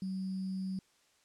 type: tone with sample-and-hold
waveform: sine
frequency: 189.4 Hz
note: F#3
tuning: 41 cents sharp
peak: -34 dBFS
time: 0.02-0.79 s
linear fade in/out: 2 ms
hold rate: 4900 Hz
effects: white hiss -69 dBFS RMS until 1.24 s + low-pass 8000 Hz 12 dB/octave